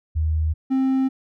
sine / triangle tone pair in turn, 78.6 / 264.4 Hz, D#2 / C4, +18 / +18 cents, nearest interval octave + major sixth, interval 2100 cents, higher second, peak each -18 / -15 dBFS, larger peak second, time 0.15-0.54 / 0.7-1.09 s, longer neither, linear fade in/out 20 ms, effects none

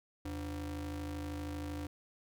square ring-modulated tone, 106.7 Hz, G#2, 47 cents sharp, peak -36 dBFS, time 0.25-1.87 s, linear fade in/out 5 ms, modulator 187 Hz, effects none

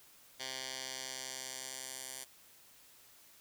10% pulse tone with band-pass filter sweep, 130.9 Hz, C3, 1 cent sharp, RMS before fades -44 dBFS, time 0.39-2.25 s, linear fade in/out 20 ms, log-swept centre 4400 to 9300 Hz, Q 1.2, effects white hiss -61 dBFS RMS until 3.4 s

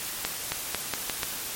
accelerating click train, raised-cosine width 0.2 ms, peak -9 dBFS, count 6, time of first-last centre 0.25-1.232 s, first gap 270 ms, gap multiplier 0.84, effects white hiss -34 dBFS RMS until 1.55 s + MP3 64 kbps

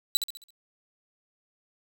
sawtooth tone with echo, 3951 Hz, B7, in tune, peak -17 dBFS, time 0.15-0.17 s, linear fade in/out 0 ms, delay 67 ms, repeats 5, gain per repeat -7 dB, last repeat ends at 0.505 s, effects none

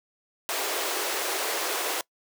pink high-pass noise, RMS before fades -29 dBFS, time 0.49-2.01 s, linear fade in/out 0 ms, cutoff 340 Hz, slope 48 dB/octave, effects noise-tail reverb RT60 0.1 s tail -23 dB re dry

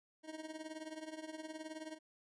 25% pulse tone with tremolo, 314.1 Hz, D#4, 16 cents sharp, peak -38 dBFS, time 0.23-1.99 s, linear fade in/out 50 ms, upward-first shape triangle, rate 19 Hz, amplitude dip 85%, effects resampled to 24000 Hz

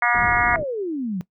harmonic tone, 239.8 Hz, A#3, 49 cents sharp, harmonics 3 / 4 / 5 / 6 / 7 / 8 / 9, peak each -24 / -24 / -24 / -24 / -24 / -24 / -24 dBFS, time 0.02-0.56 s, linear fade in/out 2 ms
pink low-pass noise, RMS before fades -31 dBFS, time 0.14-0.64 s, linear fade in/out 10 ms, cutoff 460 Hz, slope 24 dB/octave
sine exponential sweep, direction down, 703 to 172.2 Hz, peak -23 dBFS, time 0.54-1.21 s, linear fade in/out 0 ms
effects noise-tail reverb RT60 0.1 s tail -19 dB re dry

